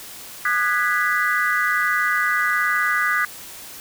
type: chord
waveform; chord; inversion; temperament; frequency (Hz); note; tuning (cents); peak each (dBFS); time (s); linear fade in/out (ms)
sine; G# minor seventh; second; equal with one note detuned; 1219.6 / 1480 / 1661.2 / 1975.5; D#6 / F#6 / G#6 / B6; -35 / 0 / 0 / 0; -23; 0.45-3.25; 2
effects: white hiss -38 dBFS RMS until 3.8 s